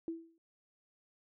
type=tone with exponential decay; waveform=sine; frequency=329.8 Hz; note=E4; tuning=1 cent sharp; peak=-33 dBFS; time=0.08-0.38 s; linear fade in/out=1 ms; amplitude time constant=65 ms; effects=none